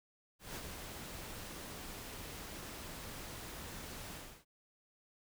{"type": "noise with ADSR envelope", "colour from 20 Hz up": "pink", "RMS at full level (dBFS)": -43, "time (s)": [0.39, 4.45], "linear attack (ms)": 170, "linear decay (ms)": 47, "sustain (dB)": -4, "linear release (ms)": 300, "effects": []}